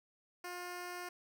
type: tone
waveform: 10% pulse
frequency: 355.7 Hz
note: F4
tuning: 32 cents sharp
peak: -34 dBFS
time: 0.44-1.09 s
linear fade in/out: 5 ms
effects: none